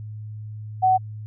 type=tone; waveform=sine; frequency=750 Hz; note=F#5; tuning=23 cents sharp; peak=-14 dBFS; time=0.82-0.98 s; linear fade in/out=20 ms; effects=added 107 Hz sine -32 dBFS peak until 1.26 s